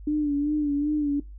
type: tone with vibrato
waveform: sine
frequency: 293.7 Hz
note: D4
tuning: in tune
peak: -21 dBFS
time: 0.07-1.2 s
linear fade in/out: 5 ms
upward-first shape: sine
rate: 2.6 Hz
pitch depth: 54 cents each way
effects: noise-tail reverb RT60 0.2 s tail -19 dB re dry + added 50 Hz sine -39 dBFS peak until 1.38 s